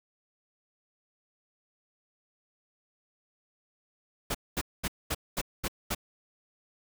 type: noise bursts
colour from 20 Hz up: pink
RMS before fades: -30 dBFS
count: 7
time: 4.3-5.949 s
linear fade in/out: 10 ms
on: 47 ms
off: 220 ms
effects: none